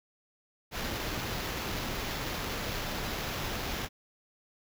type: noise with sample-and-hold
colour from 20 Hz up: pink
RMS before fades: -35 dBFS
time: 0.71-3.89 s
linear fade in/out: 50 ms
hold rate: 8820 Hz
effects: none